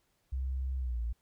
sine tone with pitch glide, 65.41 to 57.6 Hz, C2 to A#1, 0 to -20 cents, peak -31 dBFS, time 0.32-1.13 s, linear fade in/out 10 ms, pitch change -220 cents, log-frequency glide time 0.78-1.01 s, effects pink hiss -75 dBFS RMS until 1.21 s

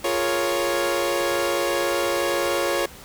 sawtooth chord, Bb minor seventh, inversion second, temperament equal, 349.2 / 415.3 / 466.2 / 554.4 Hz, F4 / Ab4 / Bb4 / Db5, 0 / 0 / 0 / 0 cents, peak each -22 / -26 / -26 / -20 dBFS, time 0.04-2.86 s, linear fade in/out 5 ms, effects pink hiss -43 dBFS RMS until 3.04 s

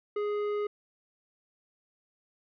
sine tone with tanh clipping, 415.3 Hz, G#4, in tune, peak -30 dBFS, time 0.16-0.67 s, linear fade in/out 5 ms, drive 11 dB, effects none

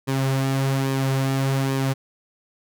sawtooth tone with flanger, 134.7 Hz, C#3, 49 cents flat, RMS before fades -22 dBFS, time 0.07-1.94 s, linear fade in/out 20 ms, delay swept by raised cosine 1.4 to 5.5 ms, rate 1.2 Hz, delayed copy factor -0.5, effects none

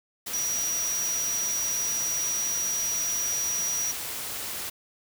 sine tone in noise, 5790 Hz, F#8, 38 cents flat, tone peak -26 dBFS, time 0.33-3.92 s, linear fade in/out 10 ms, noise white, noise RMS -34 dBFS, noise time 0.26-4.7 s, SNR +5 dB, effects none

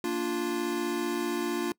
square chord, Bb major, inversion none, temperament equal, 233.1 / 293.7 / 349.2 Hz, Bb3 / D4 / F4, 0 / 0 / 0 cents, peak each -36 / -34 / -31 dBFS, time 0.04-1.72 s, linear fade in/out 2 ms, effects noise-tail reverb RT60 0.1 s tail -23 dB re dry

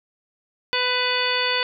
harmonic tone with a mistuned harmonic, 498.6 Hz, B4, 16 cents sharp, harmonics 1 / 2 / 3 / 4 / 5 / 6 / 7 / 9, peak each -28 / -28 / -28 / -28 / -28 / -28 / -28 / -28 dBFS, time 0.73-1.63 s, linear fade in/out 0 ms, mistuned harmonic 6, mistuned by -26 cents, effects none

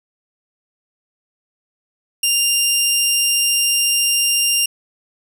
15% pulse tone, 2794 Hz, F7, in tune, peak -7 dBFS, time 2.23-4.66 s, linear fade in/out 5 ms, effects 8-bit

